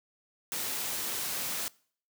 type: noise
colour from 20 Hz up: white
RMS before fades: -34 dBFS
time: 0.52-1.68 s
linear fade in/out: 0 ms
effects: noise-tail reverb RT60 0.5 s tail -23 dB re dry + high-pass 100 Hz 12 dB/octave